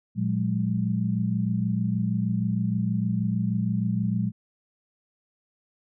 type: tone cluster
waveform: sine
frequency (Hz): 116.1 / 179.9 / 206.3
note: A#2 / F#3 / G#3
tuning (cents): -7 / -48 / -11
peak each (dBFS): -27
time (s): 0.15-4.32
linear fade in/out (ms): 50
effects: none